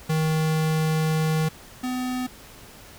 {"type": "tone pair in turn", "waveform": "square", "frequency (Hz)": [157.6, 252.6], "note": ["D#3", "B3"], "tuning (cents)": [23, 39], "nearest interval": "minor sixth", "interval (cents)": 816, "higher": "second", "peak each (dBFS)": [-21, -26], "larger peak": "first", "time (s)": [[0.09, 1.49], [1.83, 2.27]], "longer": "first", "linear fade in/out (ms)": 10, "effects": ["pink hiss -46 dBFS RMS until 2.98 s"]}